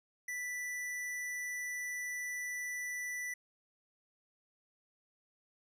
square tone, 1975.5 Hz, B6, in tune, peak -38 dBFS, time 0.28-3.34 s, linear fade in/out 5 ms, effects resampled to 32000 Hz

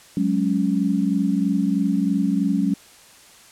sine chord, F# suspended second, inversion none, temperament just, 185 / 208.1 / 277.5 Hz, F#3 / G#3 / C#4, 0 / +4 / +2 cents, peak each -22 dBFS, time 0.17-2.74 s, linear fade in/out 2 ms, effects white hiss -48 dBFS RMS until 3.51 s + low-pass 10000 Hz 12 dB/octave

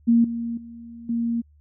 sine tone with level steps, 233.1 Hz, A#3, in tune, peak -13 / -25 / -37 / -21 dBFS, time 0.07-1.42 s, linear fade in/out 20 ms, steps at 0.24 / 0.57 / 1.09 s, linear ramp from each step 5 ms, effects added 74 Hz sine -52 dBFS peak until 1.6 s

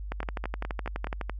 two click trains, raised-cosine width 0.5 ms, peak -19 / -17 dBFS, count 5 / 15, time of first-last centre 0.23-1.07 / 0.12-1.296 s, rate 4.76 / 11.9 Hz, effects added 50 Hz sine -34 dBFS peak until 1.39 s

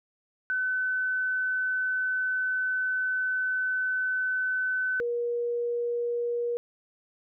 sine tone pair in turn, 1513 / 476.6 Hz, F#6 / A#4, +38 / +38 cents, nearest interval octave + minor sixth, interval 2000 cents, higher first, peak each -25 / -26 dBFS, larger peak first, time 0.5-5 / 5-6.57 s, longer first, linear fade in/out 0 ms, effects none

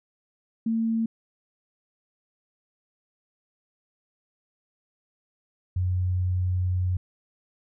sine tone pair in turn, 225.9 / 91.08 Hz, A3 / F#2, +46 / -27 cents, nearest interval octave + major third, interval 1573 cents, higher first, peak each -22 dBFS, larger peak neither, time 0.66-1.06 / 5.76-6.97 s, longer second, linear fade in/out 5 ms, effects none

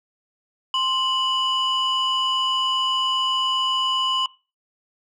sine tone pair together, 1047.5 / 2960 Hz, C6 / F#7, +2 / 0 cents, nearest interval octave + tritone, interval 1798 cents, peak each -21 / -19 dBFS, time 0.74-4.26 s, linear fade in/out 2 ms, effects noise-tail reverb RT60 0.3 s tail -21 dB re dry + tanh soft clip ceiling -16 dBFS

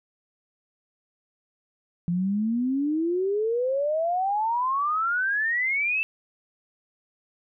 sine exponential sweep, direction up, 169.5 to 2672 Hz, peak -22 dBFS, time 2.08-6.03 s, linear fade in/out 0 ms, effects none

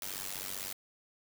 white noise with amplitude modulation, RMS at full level -36 dBFS, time 0.02-0.73 s, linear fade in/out 2 ms, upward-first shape sine, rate 95.6 Hz, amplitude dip 95%, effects none

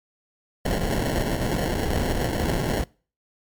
pink noise with sample-and-hold, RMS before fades -24 dBFS, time 0.65-2.84 s, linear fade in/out 5 ms, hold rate 1225 Hz, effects noise-tail reverb RT60 0.4 s tail -25 dB re dry + MP3 96 kbps

